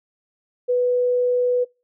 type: tone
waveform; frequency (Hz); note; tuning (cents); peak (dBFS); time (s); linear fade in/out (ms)
sine; 493.9; B4; 0; -16; 0.68-1.65; 20
effects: noise-tail reverb RT60 0.3 s tail -26 dB re dry